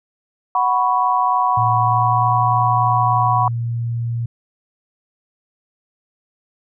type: chord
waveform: sine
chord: F# suspended fourth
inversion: none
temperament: just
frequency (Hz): 740 / 986.7 / 1110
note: F#5 / B5 / C#6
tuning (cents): 0 / -2 / +2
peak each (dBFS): -19 / -17 / -19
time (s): 0.55-3.48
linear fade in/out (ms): 2
type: tone with pitch glide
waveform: sine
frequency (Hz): 114.6 to 117.35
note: A#2 to A#2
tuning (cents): -29 to +12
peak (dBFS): -19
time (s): 1.57-4.26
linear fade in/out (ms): 5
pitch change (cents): +41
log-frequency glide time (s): 1.76-2.33
effects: none